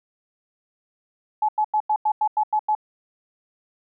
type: tone bursts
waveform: sine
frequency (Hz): 854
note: G#5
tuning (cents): +48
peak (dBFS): -17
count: 9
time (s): 1.42-2.751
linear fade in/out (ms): 5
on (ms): 67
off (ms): 91
effects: none